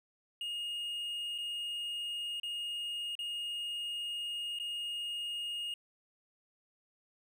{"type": "tone with dropouts", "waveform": "triangle", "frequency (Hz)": 2854, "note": "F7", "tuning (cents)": 37, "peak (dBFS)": -34, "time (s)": [0.41, 5.74], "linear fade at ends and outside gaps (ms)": 2, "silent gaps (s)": [[1.38, 1.384], [2.399, 2.432], [3.153, 3.19], [4.588, 4.598]], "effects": []}